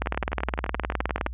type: two click trains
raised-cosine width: 0.5 ms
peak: -9 / -17 dBFS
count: 25 / 15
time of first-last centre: 0.02-1.264 / 0.06-1.267 s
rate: 19.3 / 11.6 Hz
effects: added 60 Hz sine -32 dBFS peak until 1.33 s + resampled to 8000 Hz